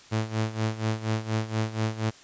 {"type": "tone with tremolo", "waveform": "sawtooth", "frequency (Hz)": 110, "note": "A2", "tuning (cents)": 0, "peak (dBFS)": -19, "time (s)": [0.11, 2.11], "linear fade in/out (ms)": 20, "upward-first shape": "sine", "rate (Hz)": 4.2, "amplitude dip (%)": 80, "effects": ["white hiss -51 dBFS RMS until 2.23 s", "resampled to 16000 Hz"]}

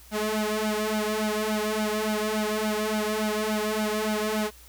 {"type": "tone with flanger", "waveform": "sawtooth", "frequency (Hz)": 214.2, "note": "A3", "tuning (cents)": -46, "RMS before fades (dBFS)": -27, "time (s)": [0.11, 4.51], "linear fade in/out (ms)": 50, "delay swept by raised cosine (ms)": [1.3, 3], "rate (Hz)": 3.5, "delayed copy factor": 0.95, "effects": ["added 60 Hz sine -51 dBFS peak until 4.68 s", "white hiss -52 dBFS RMS until 4.68 s"]}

